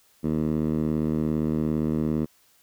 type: tone with band-pass filter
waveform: 10% pulse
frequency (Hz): 77.5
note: D#2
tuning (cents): -6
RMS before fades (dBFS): -25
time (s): 0.23-2.26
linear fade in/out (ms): 20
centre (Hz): 230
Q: 1.4
effects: white hiss -61 dBFS RMS until 2.62 s